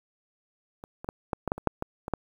clicks, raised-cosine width 1 ms, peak -27 / -25 / -16 / -13 / -14 / -11 / -23 / -7 / -16 / -20 / -11 dBFS, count 11, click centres 0.839 / 1.045 / 1.089 / 1.332 / 1.477 / 1.519 / 1.58 / 1.673 / 1.824 / 2.081 / 2.137 s, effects 8-bit

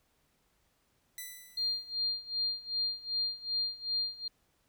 5% pulse tone with exponential decay, 1989 Hz, B6, 12 cents sharp, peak -28 dBFS, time 1.18-2.01 s, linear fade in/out 1 ms, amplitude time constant 180 ms
sine tone with tremolo, 4200 Hz, C8, 6 cents sharp, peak -28 dBFS, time 1.57-4.28 s, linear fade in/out 5 ms, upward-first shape sine, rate 2.6 Hz, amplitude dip 90%
effects pink hiss -73 dBFS RMS until 4.68 s

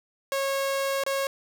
sawtooth tone with dropouts, 547 Hz, C#5, 23 cents flat, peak -21 dBFS, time 0.32-1.27 s, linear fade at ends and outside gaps 1 ms, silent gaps 1.037-1.064 s, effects none

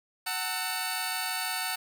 15% pulse tone cluster, 743 / 902 / 1310 / 4484 Hz, F#5 / A5 / E6 / C#8, +7 / +43 / -11 / +19 cents, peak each -28 / -30 / -32 / -28 dBFS, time 0.26-1.76 s, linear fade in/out 10 ms, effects none

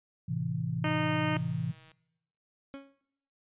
sine chord, A minor, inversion none, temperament just, 110 / 132 / 165 Hz, A2 / C3 / E3, 0 / +16 / +2 cents, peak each -36 / -33 / -33 dBFS, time 0.28-1.72 s, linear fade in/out 10 ms
harmonic tone, 307.9 Hz, D#4, 18 cents flat, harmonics 1 / 2 / 3 / 4 / 5 / 6 / 7 / 8 / 9 / 10, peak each -33 / -36 / -38 / -39 / -40 / -41 / -41 / -42 / -43 / -43 dBFS, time 0.84-1.37 s, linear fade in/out 2 ms
click train, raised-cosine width 0.2 ms, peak -39 dBFS, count 169, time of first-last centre 0.86-1.917 s, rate 159 Hz
30% pulse tone with exponential decay, 275.6 Hz, C#4, 10 cents flat, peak -35 dBFS, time 2.74-3.01 s, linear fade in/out 0 ms, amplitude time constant 57 ms
effects noise-tail reverb RT60 0.8 s tail -20 dB re dry + resampled to 8000 Hz

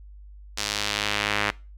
sawtooth tone with band-pass filter sweep, 103.7 Hz, G#2, 2 cents flat, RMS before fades -27 dBFS, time 0.57-1.51 s, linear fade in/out 10 ms, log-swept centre 5300 to 2000 Hz, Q 1.2, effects noise-tail reverb RT60 0.3 s tail -22 dB re dry + added 50 Hz sine -42 dBFS peak until 1.77 s

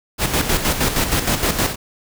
pink noise with tremolo, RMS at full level -17 dBFS, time 0.18-1.76 s, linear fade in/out 50 ms, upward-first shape square, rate 6.4 Hz, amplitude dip 55%, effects none

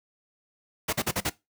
pink noise bursts, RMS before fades -26 dBFS, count 5, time 0.88-1.298 s, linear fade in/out 10 ms, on 50 ms, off 42 ms, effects noise-tail reverb RT60 0.2 s tail -19 dB re dry + high-pass 80 Hz 12 dB/octave

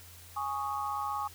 sine chord, Ab suspended fourth, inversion none, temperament equal, 830.6 / 1108.7 / 1244.5 Hz, Ab5 / Db6 / Eb6, 0 / 0 / 0 cents, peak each -35 / -35 / -38 dBFS, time 0.36-1.28 s, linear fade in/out 10 ms, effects added 87 Hz sine -53 dBFS peak until 1.34 s + white hiss -53 dBFS RMS until 1.34 s

